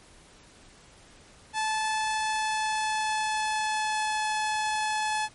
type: tone with pitch glide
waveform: sawtooth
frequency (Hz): 870 to 859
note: A5 to A5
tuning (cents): -20 to -42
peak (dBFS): -22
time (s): 1.53-5.29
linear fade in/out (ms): 50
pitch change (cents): -22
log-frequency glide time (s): 1.86-4.29
effects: pink hiss -54 dBFS RMS until 5.34 s + MP3 48 kbps